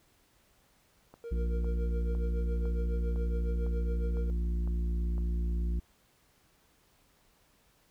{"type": "click train", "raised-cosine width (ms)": 1, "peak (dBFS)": -36, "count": 9, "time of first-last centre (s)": [1.14, 5.18], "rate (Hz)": 1.98}
{"type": "tone with tremolo", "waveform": "triangle", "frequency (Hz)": 466.8, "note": "A#4", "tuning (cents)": 2, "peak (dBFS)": -35, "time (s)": [1.24, 4.3], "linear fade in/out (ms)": 0, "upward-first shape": "triangle", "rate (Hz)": 7.2, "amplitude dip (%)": 85}
{"type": "harmonic tone", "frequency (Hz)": 58.27, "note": "A#1", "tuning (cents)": 0, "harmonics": [1, 3, 4, 5, 6], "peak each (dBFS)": [-28, -40, -50, -52, -49], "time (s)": [1.31, 5.8], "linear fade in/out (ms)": 10}
{"effects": ["pink hiss -67 dBFS RMS until 7.9 s"]}